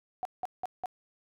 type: tone bursts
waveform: sine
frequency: 739 Hz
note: F#5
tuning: 2 cents flat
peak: -30 dBFS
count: 4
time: 0.23-0.858 s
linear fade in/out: 0 ms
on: 22 ms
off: 180 ms
effects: none